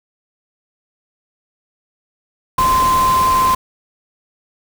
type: tone in noise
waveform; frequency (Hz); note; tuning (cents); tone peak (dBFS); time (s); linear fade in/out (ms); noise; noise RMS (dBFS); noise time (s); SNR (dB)
sine; 1038; C6; -14; -11; 2.58-3.55; 5; pink; -23; 2.58-3.55; +9
effects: none